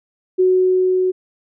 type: tone with level ramp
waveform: sine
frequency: 370 Hz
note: F#4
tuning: in tune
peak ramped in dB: -10 to -14 dBFS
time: 0.38-1.12 s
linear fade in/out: 20 ms
effects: none